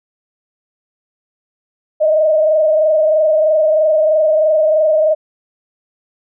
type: tone with frequency modulation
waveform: sine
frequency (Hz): 622.3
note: D#5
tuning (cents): 0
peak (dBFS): -9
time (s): 2-5.15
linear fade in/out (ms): 20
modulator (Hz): 23.1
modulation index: 0.86
effects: none